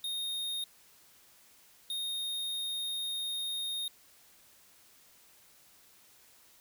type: tone bursts at uneven times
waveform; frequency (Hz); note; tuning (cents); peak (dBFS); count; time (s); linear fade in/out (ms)
square; 3702; A#7; -13; -34; 2; 0.04-0.64 / 1.9-3.88; 2
effects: white hiss -61 dBFS RMS until 6.6 s